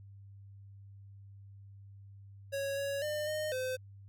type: tone with pitch steps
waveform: square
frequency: 553 / 558 / 602 / 614 / 514 Hz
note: C#5 / C#5 / D5 / D#5 / C5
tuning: -4 / +11 / +43 / -23 / -31 cents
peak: -34 dBFS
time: 2.52-3.77 s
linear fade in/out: 20 ms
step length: 250 ms
effects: added 99 Hz sine -50 dBFS peak until 4.08 s